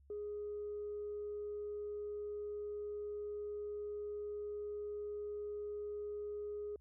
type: tone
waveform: sine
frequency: 415.3 Hz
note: G#4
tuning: in tune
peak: -39 dBFS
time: 0.1-6.76 s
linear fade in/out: 2 ms
effects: tanh soft clip ceiling -36 dBFS + added 69 Hz sine -62 dBFS peak until 6.8 s